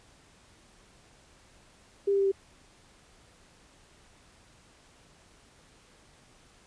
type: tone with pitch steps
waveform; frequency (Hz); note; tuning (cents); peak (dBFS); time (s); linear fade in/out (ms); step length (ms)
sine; 399.2 / 396 / 392.8 / 389.6; G4 / G4 / G4 / G4; +32 / +18 / +4 / -11; -22; 2.07-2.318; 10; 62
effects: pink hiss -59 dBFS RMS until 6.66 s + resampled to 22050 Hz